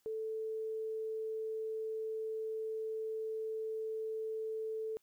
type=tone; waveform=sine; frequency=440 Hz; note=A4; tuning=in tune; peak=-36 dBFS; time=0.06-4.97 s; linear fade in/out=0 ms; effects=white hiss -75 dBFS RMS until 5.02 s